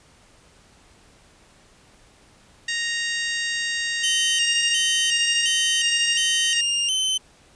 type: harmonic tone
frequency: 932.3 Hz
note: A#5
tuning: in tune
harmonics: 2 / 3 / 4 / 5 / 6 / 7 / 8 / 9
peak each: -26 / -30 / -32 / -34 / -36 / -37 / -38 / -39 dBFS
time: 2.68-6.61 s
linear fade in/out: 5 ms
type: tone with vibrato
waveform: sawtooth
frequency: 2934 Hz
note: F#7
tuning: 15 cents flat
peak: -17 dBFS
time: 4.03-7.18 s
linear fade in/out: 10 ms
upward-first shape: square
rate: 1.4 Hz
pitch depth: 75 cents each way
effects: pink hiss -54 dBFS RMS until 7.55 s + resampled to 22050 Hz